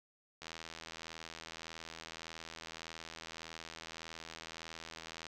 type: click train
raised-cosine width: 0.2 ms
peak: -28 dBFS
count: 397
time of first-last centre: 0.42-5.267 s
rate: 81.7 Hz
effects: none